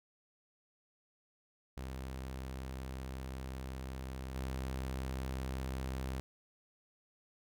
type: tone with level steps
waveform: sawtooth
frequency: 65.41 Hz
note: C2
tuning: in tune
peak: -37 / -33 dBFS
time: 1.77-6.2 s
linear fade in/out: 0 ms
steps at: 4.35 s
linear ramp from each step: 5 ms
effects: none